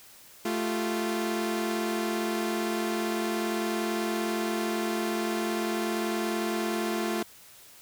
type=tone cluster; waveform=sawtooth; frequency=219 / 347.3 / 387.7 Hz; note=A3 / F4 / G4; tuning=-8 / -10 / -19 cents; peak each=-27 / -26 / -35 dBFS; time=0.45-7.23 s; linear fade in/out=5 ms; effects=white hiss -52 dBFS RMS until 7.81 s